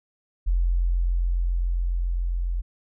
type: tone with level ramp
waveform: sine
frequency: 43.65 Hz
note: F1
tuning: in tune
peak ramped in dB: -18 to -23 dBFS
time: 0.46-2.62 s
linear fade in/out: 20 ms
effects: none